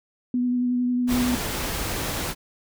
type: tone with vibrato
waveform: sine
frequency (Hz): 246.9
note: B3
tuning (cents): 0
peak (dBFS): -20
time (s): 0.34-1.35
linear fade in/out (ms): 2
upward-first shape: triangle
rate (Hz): 11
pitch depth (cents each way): 19
type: noise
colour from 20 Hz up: pink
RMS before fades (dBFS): -28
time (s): 1.07-2.35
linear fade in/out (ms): 50
effects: none